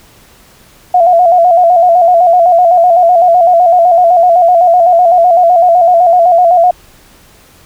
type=tone with vibrato; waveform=sine; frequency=698.5 Hz; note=F5; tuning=in tune; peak=-3 dBFS; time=0.94-6.71 s; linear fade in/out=5 ms; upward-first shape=square; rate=7.9 Hz; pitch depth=62 cents each way; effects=pink hiss -42 dBFS RMS until 7.65 s